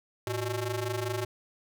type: ring-modulated tone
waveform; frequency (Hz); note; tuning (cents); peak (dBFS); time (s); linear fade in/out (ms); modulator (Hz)
sawtooth; 243; B3; -28; -23; 0.27-1.25; 2; 134
effects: none